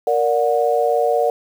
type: chord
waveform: sine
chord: Bb augmented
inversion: none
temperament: just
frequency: 466.2 / 582.7 / 728.4 Hz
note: Bb4 / D5 / F#5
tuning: 0 / -14 / -27 cents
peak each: -18 / -19 / -19 dBFS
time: 0.07-1.3 s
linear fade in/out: 2 ms
effects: 7-bit